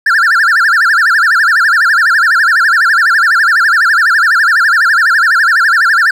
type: tone with vibrato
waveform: triangle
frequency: 1563 Hz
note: G6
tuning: 6 cents flat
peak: -4 dBFS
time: 0.06-6.11 s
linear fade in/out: 5 ms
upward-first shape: sine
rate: 12 Hz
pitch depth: 260 cents each way
effects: none